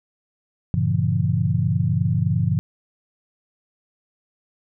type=chord; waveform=sine; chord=G diminished seventh; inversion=none; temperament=just; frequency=98 / 117.6 / 141.12 / 169.34 Hz; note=G2 / Bb2 / Db3 / Fb3; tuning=0 / +16 / +31 / +47 cents; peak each=-23 dBFS; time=0.74-2.59 s; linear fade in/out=0 ms; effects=none